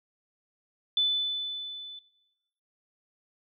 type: tone with level ramp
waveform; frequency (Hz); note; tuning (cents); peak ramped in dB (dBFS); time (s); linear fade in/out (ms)
sine; 3500; A7; -10; -21 to -40; 0.97-1.99; 2
effects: noise-tail reverb RT60 1.0 s tail -19 dB re dry